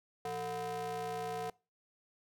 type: ring-modulated tone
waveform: square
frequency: 140 Hz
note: C#3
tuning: 18 cents sharp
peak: -34 dBFS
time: 0.25-1.5 s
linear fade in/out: 2 ms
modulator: 590 Hz
effects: noise-tail reverb RT60 0.3 s tail -23 dB re dry